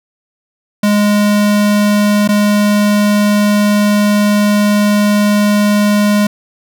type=tone with dropouts; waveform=square; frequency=207 Hz; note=G#3; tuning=5 cents flat; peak=-9 dBFS; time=0.83-6.27 s; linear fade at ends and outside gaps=5 ms; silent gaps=2.277-2.288 s; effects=none